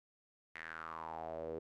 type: tone with band-pass filter sweep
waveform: sawtooth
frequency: 81 Hz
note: E2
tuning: 30 cents flat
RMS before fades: -45 dBFS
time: 0.55-1.59 s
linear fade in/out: 5 ms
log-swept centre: 2000 to 430 Hz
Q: 5.5
effects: none